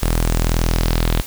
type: tone with low-pass filter sweep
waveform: sawtooth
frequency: 41.15 Hz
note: E1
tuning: 2 cents flat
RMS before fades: -17 dBFS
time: 0.02-1.22 s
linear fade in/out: 10 ms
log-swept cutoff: 11000 to 3600 Hz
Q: 2.5
effects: white hiss -33 dBFS RMS until 1.26 s